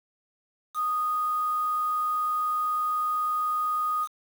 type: tone with quantisation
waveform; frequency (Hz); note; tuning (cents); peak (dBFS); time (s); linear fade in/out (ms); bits
sine; 1238; D#6; -9; -24; 0.74-4.08; 50; 7
effects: none